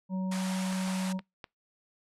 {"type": "harmonic tone", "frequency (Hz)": 187.5, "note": "F#3", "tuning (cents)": 23, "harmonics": [1, 3, 5], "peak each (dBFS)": [-29, -44, -45], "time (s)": [0.09, 1.21], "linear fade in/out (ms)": 50}
{"type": "band-pass noise", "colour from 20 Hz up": "pink", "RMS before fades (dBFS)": -41, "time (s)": [0.31, 1.13], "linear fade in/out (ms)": 10, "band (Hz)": [660, 11000], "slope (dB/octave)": 48}
{"type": "clicks", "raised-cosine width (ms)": 0.3, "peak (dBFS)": -25, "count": 4, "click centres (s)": [0.728, 0.877, 1.192, 1.442]}
{"effects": ["noise-tail reverb RT60 0.2 s tail -26 dB re dry"]}